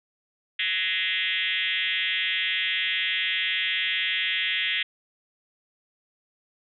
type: tone with frequency modulation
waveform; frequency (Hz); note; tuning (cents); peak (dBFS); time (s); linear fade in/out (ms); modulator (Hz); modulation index
sine; 2616; E7; -14; -23; 0.59-4.83; 5; 187; 4.6
effects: none